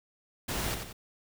pink noise with echo, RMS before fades -33 dBFS, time 0.48-0.75 s, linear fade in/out 10 ms, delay 90 ms, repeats 2, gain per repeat -6 dB, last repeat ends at 0.93 s, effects none

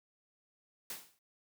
white noise with exponential decay, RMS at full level -39 dBFS, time 0.9-1.19 s, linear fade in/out 2 ms, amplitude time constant 62 ms, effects noise-tail reverb RT60 0.1 s tail -23 dB re dry + high-pass 100 Hz 12 dB/octave

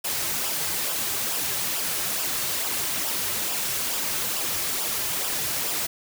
white noise with flanger, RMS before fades -27 dBFS, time 0.04-5.87 s, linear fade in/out 10 ms, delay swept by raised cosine 0.47 to 4.27 ms, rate 2.3 Hz, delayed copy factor -0.55, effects none

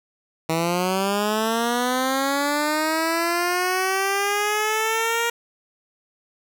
10% pulse linear sweep, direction up, 160 to 471 Hz, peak -12 dBFS, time 0.49-5.3 s, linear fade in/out 5 ms, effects none

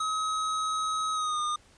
square tone with pitch glide, 1273 to 1219 Hz, D#6 to D#6, +39 to -36 cents, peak -28 dBFS, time 0-1.56 s, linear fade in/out 5 ms, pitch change -75 cents, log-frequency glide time 1.13-1.4 s, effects pink hiss -59 dBFS RMS until 1.77 s + resampled to 22050 Hz

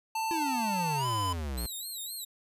square tone with pitch glide, 889 to 1009.5 Hz, A5 to B5, +18 to +38 cents, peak -30 dBFS, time 0.15-1.33 s, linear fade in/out 5 ms, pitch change +220 cents, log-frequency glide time 0.96-1.06 s
square exponential sweep, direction down, 345.7 to 56 Hz, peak -33 dBFS, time 0.31-1.66 s, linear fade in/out 0 ms
5% pulse tone with vibrato, 3964 Hz, B7, 6 cents sharp, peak -29 dBFS, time 1.57-2.25 s, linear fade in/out 10 ms, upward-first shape sine, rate 3.9 Hz, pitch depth 130 cents each way
effects resampled to 32000 Hz

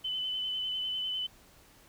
sine tone with vibrato, 3026 Hz, F#7, 38 cents sharp, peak -31 dBFS, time 0.04-1.27 s, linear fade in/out 10 ms, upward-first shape sine, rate 10 Hz, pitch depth 22 cents each way, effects pink hiss -59 dBFS RMS until 1.88 s

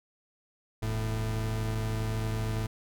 40% pulse tone pair together, 40.82 / 110 Hz, E1 / A2, -16 / 0 cents, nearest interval octave + perfect fourth, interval 1716 cents, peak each -34 / -29 dBFS, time 0.82-2.67 s, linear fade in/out 10 ms, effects none

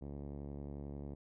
5% pulse tone with low-pass filter, 71.2 Hz, C#2, 47 cents sharp, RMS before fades -45 dBFS, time 0.01-1.15 s, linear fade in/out 10 ms, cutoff 300 Hz, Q 0.52, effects none

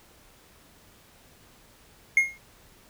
triangle tone with exponential decay, 2145 Hz, C7, 42 cents sharp, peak -11 dBFS, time 2.17-2.38 s, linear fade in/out 2 ms, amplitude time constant 44 ms, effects tanh soft clip ceiling -7 dBFS + pink hiss -56 dBFS RMS until 2.89 s

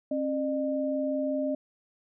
sine tone pair together, 269.5 / 605 Hz, C#4 / D#5, -49 / -49 cents, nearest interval octave + major second, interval 1400 cents, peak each -29 / -29 dBFS, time 0.11-1.55 s, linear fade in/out 5 ms, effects none

